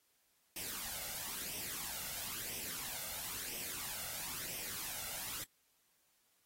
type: noise with flanger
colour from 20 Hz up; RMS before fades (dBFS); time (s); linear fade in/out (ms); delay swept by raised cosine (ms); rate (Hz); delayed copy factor
white; -43; 0.56-5.44; 2; 0.35 to 1.45; 1; +0.6
effects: white hiss -75 dBFS RMS until 6.45 s + AAC 48 kbps